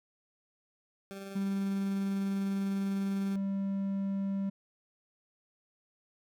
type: tone with tremolo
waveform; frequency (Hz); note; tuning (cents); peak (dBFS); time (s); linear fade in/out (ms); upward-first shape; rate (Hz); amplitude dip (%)
20% pulse; 196; G3; 0; -35; 1.11-3.36; 0; triangle; 20; 35
type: tone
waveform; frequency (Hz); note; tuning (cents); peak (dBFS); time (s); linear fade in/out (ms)
triangle; 196; G3; 0; -28; 1.35-4.5; 10
effects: none